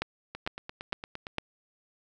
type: two click trains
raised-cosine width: 0.3 ms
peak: -13 / -22 dBFS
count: 4 / 10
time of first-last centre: 0.02-1.384 / 0.35-1.383 s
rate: 2.2 / 8.71 Hz
effects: none